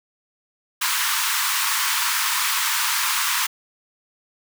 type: high-pass noise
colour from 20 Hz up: pink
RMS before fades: -22 dBFS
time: 0.81-3.47 s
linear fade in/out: 10 ms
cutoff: 910 Hz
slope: 96 dB/octave
effects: none